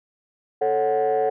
sine chord, F# minor, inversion first, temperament equal, 440 / 554.4 / 740 Hz, A4 / C#5 / F#5, 0 / 0 / 0 cents, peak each -20 / -23 / -21 dBFS, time 0.61-1.3 s, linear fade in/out 10 ms, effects tanh soft clip ceiling -14 dBFS

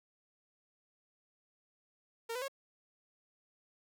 sawtooth tone with pitch steps, 459.8 / 501.4 / 546.8 Hz, A#4 / B4 / C#5, -24 / +26 / -24 cents, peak -33 dBFS, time 2.29-2.482 s, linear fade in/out 10 ms, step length 64 ms, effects none

